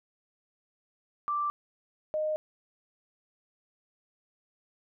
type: tone pair in turn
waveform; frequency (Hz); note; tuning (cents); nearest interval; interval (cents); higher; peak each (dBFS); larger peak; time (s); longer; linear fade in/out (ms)
sine; 1174.7 / 616.6; D6 / D#5; 0 / -16; major seventh; 1116; first; -27; neither; 1.28-1.5 / 2.14-2.36; neither; 0
effects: none